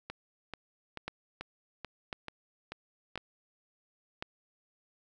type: two click trains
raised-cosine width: 0.3 ms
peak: -20 / -23 dBFS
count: 4 / 8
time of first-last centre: 1.08-4.225 / 0.1-3.157 s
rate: 0.954 / 2.29 Hz
effects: none